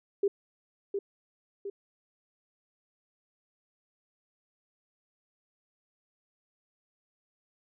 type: tone with echo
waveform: sine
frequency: 399.1 Hz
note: G4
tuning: 31 cents sharp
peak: -22 dBFS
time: 0.23-0.28 s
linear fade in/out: 5 ms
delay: 710 ms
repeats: 2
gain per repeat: -6 dB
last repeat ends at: 1.7 s
effects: none